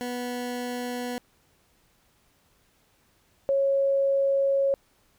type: tone pair in turn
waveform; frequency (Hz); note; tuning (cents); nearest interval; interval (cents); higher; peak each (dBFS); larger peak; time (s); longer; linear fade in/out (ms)
20% pulse / sine; 245.6 / 549.6; B3 / C#5; -9 / -15; octave + major second; 1394; second; -25 / -20; second; 0.01-1.18 / 3.49-4.74; second; 0
effects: pink hiss -65 dBFS RMS until 5.18 s